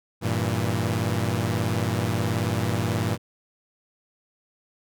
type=chord; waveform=sawtooth; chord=E diminished; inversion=first; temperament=equal; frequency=98 / 116.54 / 164.81 Hz; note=G2 / Bb2 / E3; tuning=0 / 0 / 0 cents; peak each=-23 / -22 / -26 dBFS; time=0.21-3.18 s; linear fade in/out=50 ms; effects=none